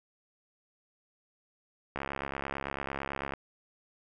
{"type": "click train", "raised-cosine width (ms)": 0.5, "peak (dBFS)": -19, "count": 96, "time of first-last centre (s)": [1.96, 3.337], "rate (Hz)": 69, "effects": []}